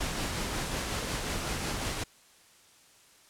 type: noise with tremolo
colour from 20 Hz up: pink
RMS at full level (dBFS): -32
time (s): 0-2.04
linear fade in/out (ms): 10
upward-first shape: sine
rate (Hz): 5.5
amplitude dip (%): 25
effects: white hiss -59 dBFS RMS until 3.29 s + low-pass 10000 Hz 12 dB/octave